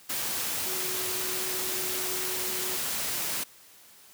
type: tone in noise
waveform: sine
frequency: 370 Hz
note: F#4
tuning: in tune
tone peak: -39 dBFS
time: 0.66-2.77 s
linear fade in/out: 10 ms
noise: white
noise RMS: -31 dBFS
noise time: 0.09-3.44 s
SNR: -11 dB
effects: white hiss -54 dBFS RMS until 4.13 s + high-pass 80 Hz 12 dB/octave